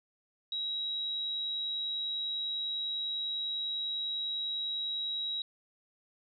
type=tone; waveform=sine; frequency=3850 Hz; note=B7; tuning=45 cents flat; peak=-32 dBFS; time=0.52-5.42 s; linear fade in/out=2 ms; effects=none